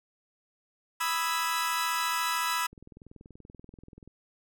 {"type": "chord", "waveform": "sawtooth", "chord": "E major seventh", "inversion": "second", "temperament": "equal", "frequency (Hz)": [987.8, 1244.5, 1318.5, 1661.2], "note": ["B5", "D#6", "E6", "G#6"], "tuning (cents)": [0, 0, 0, 0], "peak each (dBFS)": [-27, -33, -28, -33], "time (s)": [1, 2.67], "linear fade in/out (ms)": 10}
{"type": "click train", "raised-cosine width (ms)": 3, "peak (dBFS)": -36, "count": 29, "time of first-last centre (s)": [2.73, 4.076], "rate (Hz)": 20.8}
{"effects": []}